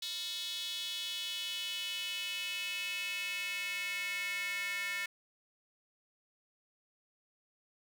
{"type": "tone with high-pass filter sweep", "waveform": "square", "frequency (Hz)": 198.9, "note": "G3", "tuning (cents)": 25, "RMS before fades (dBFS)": -38, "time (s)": [0.02, 5.06], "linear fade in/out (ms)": 5, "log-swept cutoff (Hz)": [3700, 2000], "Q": 4.7, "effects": []}